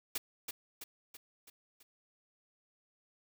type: noise with echo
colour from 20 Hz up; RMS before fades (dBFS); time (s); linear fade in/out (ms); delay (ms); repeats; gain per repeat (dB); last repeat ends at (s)
white; -36; 0.15-0.18; 5; 330; 5; -5; 1.83
effects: none